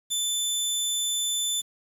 20% pulse tone, 3520 Hz, A7, in tune, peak -19 dBFS, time 0.1-1.62 s, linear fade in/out 20 ms, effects 8-bit

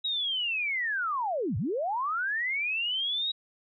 sine linear two-way sweep, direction down then up, 3854 to 85.2 to 3854 Hz, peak -27 dBFS, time 0.04-3.32 s, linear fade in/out 10 ms, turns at 1.57 s, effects none

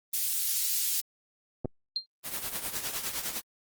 white high-pass noise, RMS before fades -29 dBFS, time 0.13-1.01 s, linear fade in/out 10 ms, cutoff 4000 Hz, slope 12 dB/octave
clicks, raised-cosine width 2 ms, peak -19 dBFS, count 2, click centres 1.648 / 1.656 s
sine tone with exponential decay, 4186 Hz, C8, in tune, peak -23 dBFS, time 1.96-2.06 s, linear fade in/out 1 ms, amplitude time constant 21 ms
white noise with tremolo, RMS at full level -31 dBFS, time 2.23-3.42 s, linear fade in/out 50 ms, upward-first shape triangle, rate 9.8 Hz, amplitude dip 75%
effects Opus 24 kbps

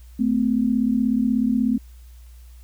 sine tone pair together, 219.6 / 256.1 Hz, A3 / C4, -3 / -37 cents, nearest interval minor third, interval 266 cents, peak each -20 dBFS, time 0.19-1.78 s, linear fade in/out 10 ms, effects added 60 Hz sine -41 dBFS peak until 2.63 s + white hiss -58 dBFS RMS until 2.63 s

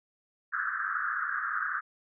white band-pass noise, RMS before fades -32 dBFS, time 0.52-1.81 s, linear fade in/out 20 ms, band 1200 to 1700 Hz, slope 96 dB/octave, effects none

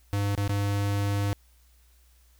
square tone with dropouts, 100.9 Hz, G#2, 49 cents flat, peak -25 dBFS, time 0.13-1.33 s, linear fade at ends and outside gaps 0 ms, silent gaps 0.351-0.377 / 0.477-0.494 s, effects added 60 Hz sine -57 dBFS peak until 2.39 s + white hiss -65 dBFS RMS until 2.39 s

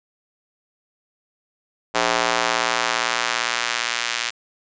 square tone with high-pass filter sweep, 58.8 Hz, A#1, 16 cents sharp, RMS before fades -22 dBFS, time 1.94-4.31 s, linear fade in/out 20 ms, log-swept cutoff 650 to 2100 Hz, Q 0.84, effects resampled to 16000 Hz

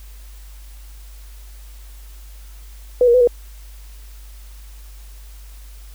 sine tone with pitch steps, 494.7 / 473.8 / 502 / 481.3 Hz, B4 / A#4 / B4 / B4, +3 / +28 / +28 / -45 cents, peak -9 dBFS, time 3.01-3.274 s, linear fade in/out 2 ms, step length 66 ms, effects added 50 Hz sine -36 dBFS peak until 5.94 s + white hiss -49 dBFS RMS until 5.94 s

